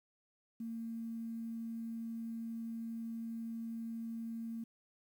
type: tone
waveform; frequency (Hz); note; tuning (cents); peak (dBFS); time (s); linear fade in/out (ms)
sine; 228.1; A#3; -37; -39; 0.6-4.64; 5
effects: 11-bit